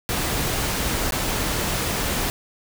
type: noise with dropouts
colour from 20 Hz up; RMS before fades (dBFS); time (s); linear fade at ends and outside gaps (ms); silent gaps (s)
pink; -24; 0.09-2.3; 0; 1.108-1.122
effects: none